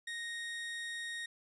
30% pulse tone, 1864.7 Hz, A#6, in tune, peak -36 dBFS, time 0.07-1.26 s, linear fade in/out 5 ms, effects resampled to 22050 Hz

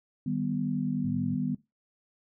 sine chord, Eb augmented, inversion none, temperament equal with one note detuned, 154.13 / 196 / 246.9 Hz, Eb3 / G3 / B3, -16 / 0 / 0 cents, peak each -32 / -33 / -30 dBFS, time 0.26-1.55 s, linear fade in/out 5 ms
sine tone, 110 Hz, A2, in tune, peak -36 dBFS, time 1.04-1.35 s, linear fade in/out 5 ms
effects noise-tail reverb RT60 0.2 s tail -17 dB re dry

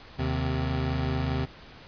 25% pulse tone pair together, 77.36 / 130.1 Hz, D#2 / C3, -9 / -9 cents, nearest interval major sixth, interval 900 cents, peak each -25 dBFS, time 0.18-1.46 s, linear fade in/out 20 ms, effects pink hiss -48 dBFS RMS until 1.87 s + resampled to 11025 Hz

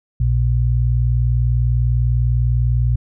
sine tone pair together, 60 / 120 Hz, B1 / B2, -49 / -49 cents, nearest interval octave, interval 1200 cents, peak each -16 dBFS, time 0.2-2.96 s, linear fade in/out 5 ms, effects none

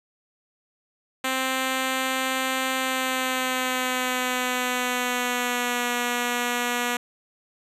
5% pulse tone with pitch glide, 261.6 to 242.7 Hz, C4 to B3, 0 to -30 cents, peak -12 dBFS, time 1.24-6.97 s, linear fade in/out 5 ms, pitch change -130 cents, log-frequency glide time 2.74-5.92 s, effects resampled to 32000 Hz

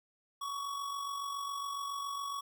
square tone with amplitude modulation, 1122 Hz, C#6, 21 cents sharp, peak -35 dBFS, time 0.41-2.41 s, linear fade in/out 10 ms, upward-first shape sine, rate 47.2 Hz, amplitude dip 45%, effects none

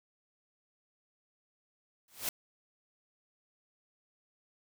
white noise with exponential growth, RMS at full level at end -30 dBFS, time 2.08-2.29 s, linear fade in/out 2 ms, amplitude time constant 45 ms, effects none

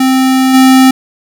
square tone with level steps, 261.6 Hz, C4, in tune, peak -7 / -3 dBFS, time 0-0.91 s, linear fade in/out 5 ms, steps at 0.53 s, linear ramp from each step 20 ms, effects none

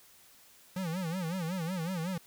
square tone with vibrato, 174.61 Hz, F3, in tune, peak -33 dBFS, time 0.76-2.18 s, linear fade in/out 5 ms, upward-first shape sine, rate 5.4 Hz, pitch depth 160 cents each way, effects white hiss -59 dBFS RMS until 2.26 s

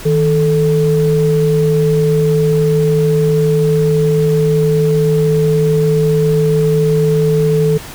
sine tone pair together, 157.3 / 438.3 Hz, D#3 / A4, +19 / -7 cents, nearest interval octave + tritone, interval 1774 cents, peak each -12 dBFS, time 0.05-7.78 s, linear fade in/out 10 ms, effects pink hiss -31 dBFS RMS until 7.94 s

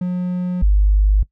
triangle / sine tone pair in turn, 180 / 50.45 Hz, F#3 / G#1, -47 / -49 cents, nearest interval octave + minor seventh, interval 2202 cents, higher first, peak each -16 / -10 dBFS, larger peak second, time 0.01-0.62 / 0.62-1.23 s, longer neither, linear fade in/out 5 ms, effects noise-tail reverb RT60 0.1 s tail -19 dB re dry

